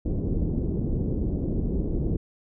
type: low-pass noise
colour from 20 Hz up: pink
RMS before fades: -26 dBFS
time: 0.05-2.17 s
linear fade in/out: 10 ms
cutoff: 390 Hz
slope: 24 dB/octave
effects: none